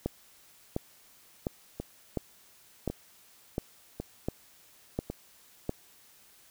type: two click trains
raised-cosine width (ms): 2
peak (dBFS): -21 / -16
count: 4 / 9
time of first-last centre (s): 1.8-5.1 / 0.06-5.694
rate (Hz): 0.909 / 1.42
effects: white hiss -59 dBFS RMS until 6.5 s